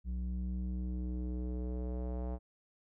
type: tone with low-pass filter sweep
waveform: square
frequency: 61.74 Hz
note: B1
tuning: in tune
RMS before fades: -37 dBFS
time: 0.04-2.39 s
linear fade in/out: 50 ms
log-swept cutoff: 140 to 720 Hz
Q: 1.8
effects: none